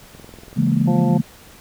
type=click train; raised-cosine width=2 ms; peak=-27 dBFS; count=18; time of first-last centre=0.15-0.956 s; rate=21.1 Hz
type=chord; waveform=sine; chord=A# half-diminished seventh; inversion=first; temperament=just; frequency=139.85 / 167.82 / 209.8 / 233.1 Hz; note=C#3 / E3 / G#3 / A#3; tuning=+16 / +31 / +18 / 0 cents; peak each=-20 dBFS; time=0.56-1.22 s; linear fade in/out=20 ms
type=harmonic tone; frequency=175.6 Hz; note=F3; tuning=10 cents sharp; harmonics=1 / 2 / 3 / 4 / 5; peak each=-23 / -26 / -28 / -29 / -30 dBFS; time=0.87-1.18 s; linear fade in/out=10 ms
effects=pink hiss -45 dBFS RMS until 1.6 s